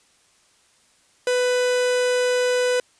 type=tone; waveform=45% pulse; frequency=497.4 Hz; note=B4; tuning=12 cents sharp; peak=-18 dBFS; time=1.27-2.8 s; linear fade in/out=2 ms; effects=white hiss -59 dBFS RMS until 2.99 s + resampled to 22050 Hz